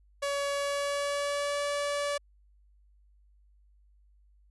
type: tone with pitch glide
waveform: sawtooth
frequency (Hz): 565 to 575.5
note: C#5 to D5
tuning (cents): +33 to -35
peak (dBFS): -25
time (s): 0.22-2.18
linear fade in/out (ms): 10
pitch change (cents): +32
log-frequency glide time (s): 0.51-1.61
effects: added 50 Hz sine -59 dBFS peak until 4.5 s + resampled to 24000 Hz